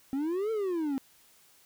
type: exponential two-way sweep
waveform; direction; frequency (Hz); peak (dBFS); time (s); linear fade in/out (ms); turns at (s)
triangle; up then down; 261.6 to 455.6 to 261.6; -26; 0.13-0.98; 0; 0.51
effects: white hiss -61 dBFS RMS until 1.65 s